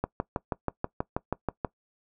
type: click train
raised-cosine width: 1 ms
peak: -13 dBFS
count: 11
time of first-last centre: 0.04-1.648 s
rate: 6.22 Hz
effects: noise-tail reverb RT60 0.1 s tail -21 dB re dry